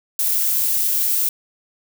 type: noise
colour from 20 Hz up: violet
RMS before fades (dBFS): -19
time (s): 0.19-1.29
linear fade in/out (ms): 2
effects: none